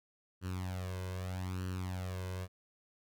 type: tone with flanger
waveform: sawtooth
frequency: 92.2 Hz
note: F#2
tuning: 6 cents flat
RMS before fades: -39 dBFS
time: 0.41-2.48 s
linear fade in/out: 50 ms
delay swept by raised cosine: 0.68 to 1.98 ms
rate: 0.8 Hz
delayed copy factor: +0.75
effects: none